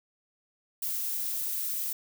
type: noise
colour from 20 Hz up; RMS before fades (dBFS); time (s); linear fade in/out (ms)
violet; -32; 0.82-1.93; 5
effects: none

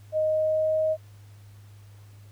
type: tone with pitch glide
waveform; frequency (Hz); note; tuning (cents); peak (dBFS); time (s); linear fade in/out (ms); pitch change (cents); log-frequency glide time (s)
sine; 622.3 to 628.4; D#5 to D#5; 0 to +17; -21; 0.12-0.97; 50; +17; 0.25-0.85
effects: added 102 Hz sine -46 dBFS peak until 2.31 s + pink hiss -60 dBFS RMS until 2.31 s

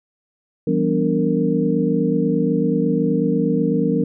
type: tone cluster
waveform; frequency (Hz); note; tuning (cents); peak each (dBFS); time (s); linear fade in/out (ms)
sine; 167.7 / 195.9 / 246.1 / 291.6 / 461.7; E3 / G3 / B3 / D4 / A#4; +30 / -1 / -6 / -12 / -17; -22; 0.67-4.04; 5
effects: none

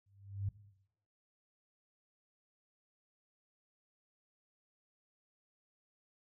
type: tone with exponential growth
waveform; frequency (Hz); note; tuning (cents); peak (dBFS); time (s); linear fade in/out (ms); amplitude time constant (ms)
sine; 99; G2; +18; -31; 0.06-0.49; 5; 93
effects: noise-tail reverb RT60 0.8 s tail -17 dB re dry

